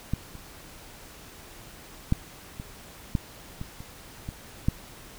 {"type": "clicks", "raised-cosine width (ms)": 5, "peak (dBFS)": [-13, -30, -9, -23, -11, -22, -29, -21, -9], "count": 9, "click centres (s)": [0.136, 0.353, 2.124, 2.599, 3.152, 3.614, 3.805, 4.289, 4.685], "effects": ["pink hiss -47 dBFS RMS until 5.18 s"]}